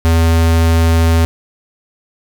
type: tone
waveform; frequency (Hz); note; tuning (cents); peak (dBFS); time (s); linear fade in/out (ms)
square; 82.41; E2; 0; -9; 0.05-1.25; 0
effects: none